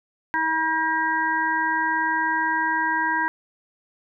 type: harmonic tone with a mistuned harmonic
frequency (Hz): 320.3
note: E4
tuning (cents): -50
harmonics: 1 / 3 / 5 / 6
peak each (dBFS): -32 / -23 / -24 / -29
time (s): 0.34-3.28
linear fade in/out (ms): 0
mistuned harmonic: 6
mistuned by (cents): -19
effects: none